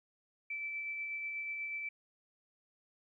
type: tone with tremolo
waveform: sine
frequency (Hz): 2322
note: D7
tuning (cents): -20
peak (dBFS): -36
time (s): 0.5-1.89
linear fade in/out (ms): 5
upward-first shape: sine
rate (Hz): 8.2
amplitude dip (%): 25
effects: 13-bit